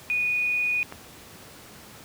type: tone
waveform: sine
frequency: 2467 Hz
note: D#7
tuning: 15 cents flat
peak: -22 dBFS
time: 0.1-0.83 s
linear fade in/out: 0 ms
type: click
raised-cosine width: 0.5 ms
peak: -21 dBFS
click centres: 0.924 s
effects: pink hiss -46 dBFS RMS until 2.04 s + high-pass 80 Hz 12 dB/octave